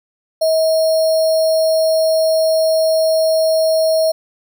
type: tone with sample-and-hold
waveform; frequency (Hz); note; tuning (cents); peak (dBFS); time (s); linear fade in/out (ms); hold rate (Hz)
sine; 640; D#5; +49; -11; 0.41-4.12; 10; 4900
effects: none